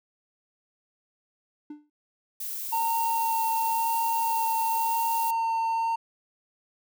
triangle tone with exponential decay, 297.5 Hz, D4, 22 cents sharp, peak -32 dBFS, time 1.7-1.9 s, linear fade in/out 5 ms, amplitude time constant 43 ms
violet noise, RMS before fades -34 dBFS, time 2.4-5.31 s, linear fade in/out 5 ms
triangle tone with vibrato, 912 Hz, A#5, 38 cents flat, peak -22 dBFS, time 2.72-5.96 s, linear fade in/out 10 ms, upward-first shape sine, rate 0.95 Hz, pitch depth 11 cents each way
effects none

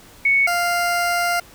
sine / 20% pulse tone pair in turn, 2217 / 698.3 Hz, C#7 / F5, 0 / 0 cents, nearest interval octave + minor sixth, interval 2000 cents, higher first, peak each -13 / -13 dBFS, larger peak neither, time 0.25-0.47 / 0.47-1.4 s, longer second, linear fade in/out 5 ms, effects pink hiss -46 dBFS RMS until 1.54 s

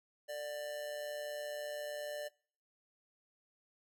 square tone with amplitude modulation, 592 Hz, D5, 14 cents sharp, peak -38 dBFS, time 0.28-2.29 s, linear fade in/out 20 ms, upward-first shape sine, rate 141 Hz, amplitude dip 55%, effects noise-tail reverb RT60 0.5 s tail -25 dB re dry + AAC 64 kbps

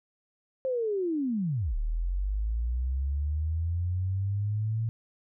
sine linear two-way sweep, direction down then up, 534 to 36.36 to 114.1 Hz, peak -26 dBFS, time 0.65-4.89 s, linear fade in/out 0 ms, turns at 1.76 s, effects none

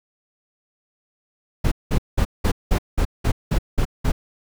brown noise bursts, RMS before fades -17 dBFS, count 10, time 1.64-4.12 s, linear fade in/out 10 ms, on 77 ms, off 190 ms, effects none

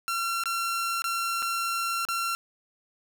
sawtooth tone with dropouts, 1364 Hz, F6, 41 cents flat, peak -23 dBFS, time 0.08-2.35 s, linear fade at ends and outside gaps 0 ms, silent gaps 0.437-0.457 / 1.02-1.042 / 1.422-1.426 / 2.051-2.087 s, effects none

